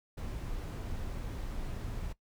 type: noise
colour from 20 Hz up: brown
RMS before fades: -38 dBFS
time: 0.17-2.13 s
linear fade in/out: 10 ms
effects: noise-tail reverb RT60 0.1 s tail -19 dB re dry